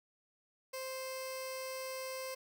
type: tone with notch filter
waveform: 15% pulse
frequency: 523.3 Hz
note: C5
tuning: in tune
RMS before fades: -42 dBFS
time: 0.73-2.35 s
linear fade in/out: 10 ms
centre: 1400 Hz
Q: 0.95
effects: none